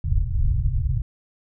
pink low-pass noise, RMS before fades -21 dBFS, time 0.04-1.02 s, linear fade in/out 2 ms, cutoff 140 Hz, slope 96 dB/octave, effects none

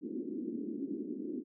pink band-pass noise, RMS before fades -39 dBFS, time 0.01-1.44 s, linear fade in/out 50 ms, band 230 to 360 Hz, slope 48 dB/octave, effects none

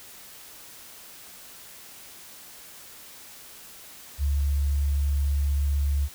sine tone, 71 Hz, C#2, 42 cents sharp, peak -21 dBFS, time 4.18-6.09 s, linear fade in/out 50 ms, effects white hiss -46 dBFS RMS until 6.14 s

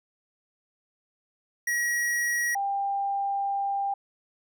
square / sine tone pair in turn, 1908 / 795.1 Hz, A#6 / G5, +40 / +24 cents, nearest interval octave + minor third, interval 1516 cents, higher first, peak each -25 dBFS, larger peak neither, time 1.67-2.55 / 2.55-3.94 s, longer second, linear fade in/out 5 ms, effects none

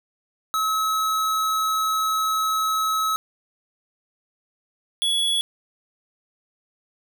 square tone pair in turn, 1288 / 3378 Hz, E6 / G#7, -41 / +29 cents, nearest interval octave + perfect fourth, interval 1670 cents, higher second, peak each -21 / -20 dBFS, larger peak second, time 0.54-3.16 / 5.02-5.41 s, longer first, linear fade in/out 0 ms, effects none

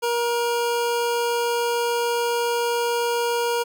25% pulse tone, 473.5 Hz, A#4, 27 cents sharp, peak -17 dBFS, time 0.02-3.64 s, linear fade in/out 20 ms, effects none

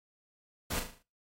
pink noise with echo, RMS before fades -34 dBFS, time 0.7-0.8 s, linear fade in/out 10 ms, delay 38 ms, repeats 6, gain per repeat -6 dB, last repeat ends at 1.028 s, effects noise-tail reverb RT60 0.3 s tail -21 dB re dry + AAC 48 kbps

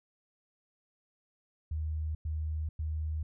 sine tone bursts, 77.8 Hz, D#2, in tune, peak -31 dBFS, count 3, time 1.71-3.23 s, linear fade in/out 5 ms, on 440 ms, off 100 ms, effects none

